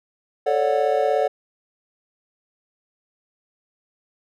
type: chord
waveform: triangle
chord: D major seventh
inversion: second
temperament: just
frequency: 440.5 / 550.6 / 587.3 / 734.2 Hz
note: A4 / C#5 / D5 / F#5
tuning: +2 / -12 / 0 / -14 cents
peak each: -21 dBFS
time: 0.46-1.28 s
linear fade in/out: 10 ms
effects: none